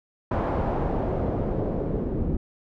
pink noise with low-pass filter sweep, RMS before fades -26 dBFS, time 0.31-2.37 s, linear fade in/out 5 ms, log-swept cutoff 930 to 330 Hz, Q 1.4, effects none

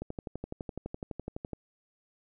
click train, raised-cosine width 2 ms, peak -23 dBFS, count 19, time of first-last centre 0.02-1.533 s, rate 11.9 Hz, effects none

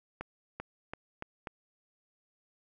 accelerating click train, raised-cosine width 0.5 ms, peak -23 dBFS, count 5, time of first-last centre 0.21-1.472 s, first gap 390 ms, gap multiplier 0.86, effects none

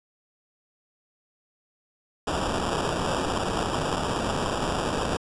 blue noise with sample-and-hold, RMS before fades -27 dBFS, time 2.27-5.17 s, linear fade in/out 5 ms, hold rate 2100 Hz, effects resampled to 22050 Hz

